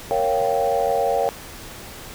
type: chord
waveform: sine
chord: G half-diminished seventh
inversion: first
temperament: equal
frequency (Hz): 466.2 / 554.4 / 698.5 / 784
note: Bb4 / Db5 / F5 / G5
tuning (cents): 0 / 0 / 0 / 0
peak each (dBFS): -23 / -22 / -23 / -23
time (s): 0.11-1.29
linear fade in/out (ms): 0
effects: tanh soft clip ceiling -8 dBFS + pink hiss -38 dBFS RMS until 2.14 s